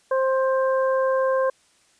harmonic tone, 527 Hz, C5, 12 cents sharp, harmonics 1 / 2 / 3, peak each -19 / -26 / -32 dBFS, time 0.11-1.5 s, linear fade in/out 5 ms, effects white hiss -60 dBFS RMS until 1.99 s + resampled to 22050 Hz

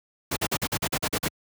pink noise bursts, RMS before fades -25 dBFS, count 10, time 0.31-1.285 s, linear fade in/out 10 ms, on 57 ms, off 45 ms, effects high-pass 80 Hz 12 dB/octave

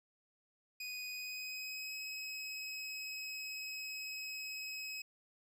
25% pulse tone with pitch glide, 2489 to 2553 Hz, D#7 to D#7, 0 to +44 cents, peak -38 dBFS, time 0.8-5.02 s, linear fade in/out 5 ms, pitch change +44 cents, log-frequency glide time 1.11-1.98 s, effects none

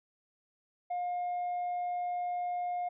sine tone with tanh clipping, 712 Hz, F5, 33 cents sharp, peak -32 dBFS, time 0.9-2.89 s, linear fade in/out 10 ms, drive 1 dB, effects none

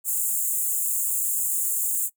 pink high-pass noise, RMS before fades -25 dBFS, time 0.04-2.1 s, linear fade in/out 50 ms, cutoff 7000 Hz, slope 96 dB/octave, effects noise-tail reverb RT60 0.1 s tail -20 dB re dry

